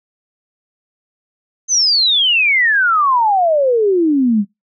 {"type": "exponential sweep", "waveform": "sine", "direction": "down", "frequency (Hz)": [6360, 196], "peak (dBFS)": -10, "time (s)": [1.68, 4.45], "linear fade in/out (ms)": 50, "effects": ["noise-tail reverb RT60 0.2 s tail -25 dB re dry"]}